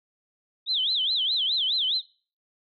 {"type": "tone with vibrato", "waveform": "sine", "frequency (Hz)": 3519, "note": "A7", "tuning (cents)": 0, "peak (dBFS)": -22, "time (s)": [0.66, 2.02], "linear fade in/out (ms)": 50, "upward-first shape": "sine", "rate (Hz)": 4.8, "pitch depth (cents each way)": 270, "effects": ["noise-tail reverb RT60 0.4 s tail -21 dB re dry"]}